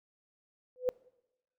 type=tone with exponential growth; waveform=sine; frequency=503 Hz; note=B4; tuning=32 cents sharp; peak=-22 dBFS; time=0.76-0.89 s; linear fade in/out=0 ms; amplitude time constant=28 ms; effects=noise-tail reverb RT60 0.9 s tail -23 dB re dry